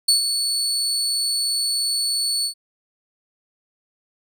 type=tone with ADSR envelope; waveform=30% pulse; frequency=4437 Hz; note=C#8; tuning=1 cent sharp; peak=-9 dBFS; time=0.08-2.54 s; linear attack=8 ms; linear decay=120 ms; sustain=-8 dB; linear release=92 ms; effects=none